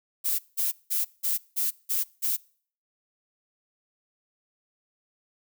violet noise bursts, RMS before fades -26 dBFS, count 7, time 0.24-2.37 s, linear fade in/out 20 ms, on 150 ms, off 180 ms, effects noise-tail reverb RT60 0.5 s tail -24 dB re dry

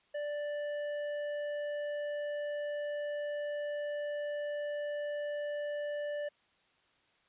sine tone with hard clipping, 587.3 Hz, D5, in tune, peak -36 dBFS, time 0.14-6.29 s, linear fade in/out 10 ms, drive 8 dB, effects white hiss -70 dBFS RMS until 7.28 s + resampled to 8000 Hz

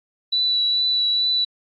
sine tone with vibrato, 3951 Hz, B7, in tune, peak -17 dBFS, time 0.32-1.45 s, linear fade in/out 10 ms, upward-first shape triangle, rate 2.3 Hz, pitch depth 16 cents each way, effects AAC 48 kbps

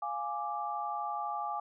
sine chord, D diminished, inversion first, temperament equal, 698.5 / 830.6 / 1174.7 Hz, F5 / Ab5 / D6, 0 / 0 / 0 cents, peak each -40 / -36 / -37 dBFS, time 0.02-1.6 s, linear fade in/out 5 ms, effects none

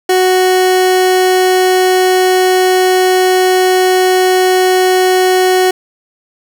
30% pulse tone, 370 Hz, F#4, in tune, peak -5 dBFS, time 0.09-5.71 s, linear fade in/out 5 ms, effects none

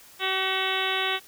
harmonic tone with a mistuned harmonic, 380 Hz, F#4, 46 cents sharp, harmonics 1 / 2 / 3 / 4 / 5 / 6 / 7 / 8 / 9 / 10, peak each -33 / -33 / -33 / -33 / -33 / -33 / -33 / -33 / -33 / -33 dBFS, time 0.19-1.2 s, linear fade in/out 50 ms, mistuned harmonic 6, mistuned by -47 cents, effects white hiss -51 dBFS RMS until 1.27 s

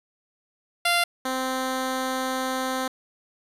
10% pulse tone pair in turn, 694 / 260 Hz, F5 / C4, -11 / -11 cents, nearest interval octave + perfect fourth, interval 1700 cents, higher first, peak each -11 / -17 dBFS, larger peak first, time 0.85-1.04 / 1.25-2.88 s, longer second, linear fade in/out 5 ms, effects resampled to 32000 Hz + 8-bit

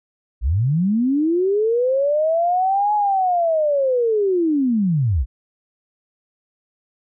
sine linear two-way sweep, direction up then down, 50.2 to 846 to 50.2 Hz, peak -15 dBFS, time 0.41-5.26 s, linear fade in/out 50 ms, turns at 2.94 s, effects none

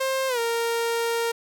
sawtooth tone with pitch glide, 530 to 464.1 Hz, C5 to A#4, +22 to -8 cents, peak -19 dBFS, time 0-1.32 s, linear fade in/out 10 ms, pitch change -230 cents, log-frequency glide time 0.28-0.39 s, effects none

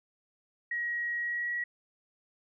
sine tone with pitch glide, 1900 to 1919.9 Hz, A#6 to B6, +33 to -49 cents, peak -30 dBFS, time 0.71-1.64 s, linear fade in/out 5 ms, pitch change +18 cents, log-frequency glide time 1.19-1.52 s, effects none

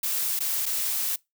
blue noise with dropouts, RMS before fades -27 dBFS, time 0.03-1.16 s, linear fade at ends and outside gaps 5 ms, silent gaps 0.392-0.404 / 0.657-0.662 s, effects noise-tail reverb RT60 0.2 s tail -24 dB re dry

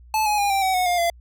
square tone with pitch steps, 868 / 838.9 / 810.8 / 783.6 / 757.4 / 732 / 707.5 / 683.8 Hz, A5 / G#5 / G#5 / G5 / F#5 / F#5 / F5 / F5, -24 / +17 / -42 / -1 / +40 / -19 / +22 / -37 cents, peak -19 dBFS, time 0.14-1.1 s, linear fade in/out 2 ms, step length 120 ms, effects added 60 Hz sine -44 dBFS peak until 1.2 s

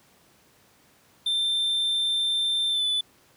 triangle tone with pitch glide, 3572 to 3486 Hz, A7 to A7, +25 to -17 cents, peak -21 dBFS, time 1.26-3.01 s, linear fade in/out 5 ms, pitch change -42 cents, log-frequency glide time 2.69-2.86 s, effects pink hiss -59 dBFS RMS until 3.36 s + high-pass 100 Hz 12 dB/octave

